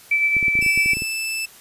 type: tone with tremolo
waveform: sine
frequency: 2319 Hz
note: D7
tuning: 22 cents flat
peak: -14 dBFS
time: 0.11-0.94 s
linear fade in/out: 5 ms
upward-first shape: sine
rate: 9.1 Hz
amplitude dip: 40%
type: clicks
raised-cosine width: 3 ms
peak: -19 dBFS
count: 12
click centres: 0.367 / 0.428 / 0.482 / 0.554 / 0.59 / 0.626 / 0.663 / 0.776 / 0.86 / 0.934 / 0.97 / 1.021 s
type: tone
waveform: sawtooth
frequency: 2637 Hz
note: E7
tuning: in tune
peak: -20 dBFS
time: 0.61-1.46 s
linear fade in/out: 10 ms
effects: white hiss -46 dBFS RMS until 1.6 s + resampled to 32000 Hz